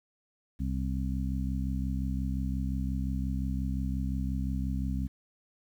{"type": "harmonic tone", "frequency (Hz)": 65.7, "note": "C2", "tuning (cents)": 8, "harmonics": [1, 2, 3, 4], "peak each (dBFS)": [-31, -36, -35, -38], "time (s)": [0.59, 5.08], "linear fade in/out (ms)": 20, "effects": ["10-bit"]}